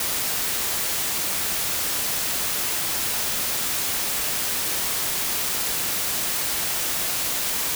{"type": "noise", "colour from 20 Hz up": "white", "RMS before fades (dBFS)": -25, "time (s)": [0, 7.75], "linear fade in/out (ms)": 2, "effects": []}